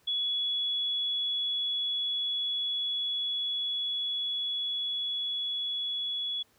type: tone with level ramp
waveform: sine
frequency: 3385 Hz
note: G#7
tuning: 32 cents sharp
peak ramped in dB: -27 to -30 dBFS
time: 0.07-6.43 s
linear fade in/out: 10 ms
effects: pink hiss -66 dBFS RMS until 6.58 s + high-pass 60 Hz 12 dB/octave